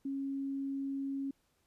sine tone, 274 Hz, C#4, 20 cents flat, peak -34 dBFS, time 0.05-1.31 s, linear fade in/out 5 ms, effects pink hiss -75 dBFS RMS until 1.66 s + resampled to 32000 Hz

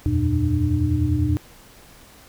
sine tone cluster, 80.6 / 90.9 / 120 / 300.2 Hz, E2 / F#2 / B2 / D4, -38 / -30 / -49 / +38 cents, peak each -23 dBFS, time 0.06-1.37 s, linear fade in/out 0 ms, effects pink hiss -48 dBFS RMS until 2.28 s

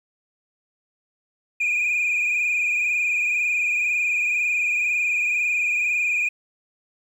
sine tone with frequency modulation, 2443 Hz, D#7, 32 cents flat, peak -17 dBFS, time 1.6-6.29 s, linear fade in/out 10 ms, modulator 22 Hz, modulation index 3.2, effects tanh soft clip ceiling -18 dBFS + 9-bit

